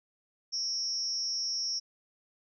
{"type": "tone with amplitude modulation", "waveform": "sine", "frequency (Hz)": 5490, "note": "F8", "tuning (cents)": -31, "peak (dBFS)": -26, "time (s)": [0.52, 1.8], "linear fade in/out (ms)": 20, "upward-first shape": "sine", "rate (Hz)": 300, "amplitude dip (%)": 90, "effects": []}